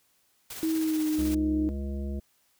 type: noise with tremolo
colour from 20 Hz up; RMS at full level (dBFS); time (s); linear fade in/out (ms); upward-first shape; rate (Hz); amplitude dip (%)
white; -39; 0.5-1.35; 5; square; 16; 30
type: tone with pitch glide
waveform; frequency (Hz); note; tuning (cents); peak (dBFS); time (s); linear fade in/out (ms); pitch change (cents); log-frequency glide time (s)
sine; 320 to 308.2; D#4 to D#4; +49 to -16; -24; 0.63-1.69; 0; -65; 0.75-1.08
type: harmonic tone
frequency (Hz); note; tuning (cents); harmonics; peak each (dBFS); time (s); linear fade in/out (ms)
69.3; C#2; 0; 1 / 3 / 5 / 7 / 9; -31 / -36 / -42 / -48 / -47; 1.18-2.2; 10
effects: white hiss -68 dBFS RMS until 2.59 s